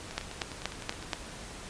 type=two click trains; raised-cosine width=0.2 ms; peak=-23 / -12 dBFS; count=10 / 5; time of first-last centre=0.11-1.026 / 0.18-1.132 s; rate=9.82 / 4.2 Hz; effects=pink hiss -44 dBFS RMS until 1.69 s + resampled to 22050 Hz